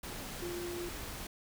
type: tone in noise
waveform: sine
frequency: 349.2 Hz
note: F4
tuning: in tune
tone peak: -38 dBFS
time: 0.42-0.89 s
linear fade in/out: 5 ms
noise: pink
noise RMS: -43 dBFS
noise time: 0.03-1.27 s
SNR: +2 dB
effects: none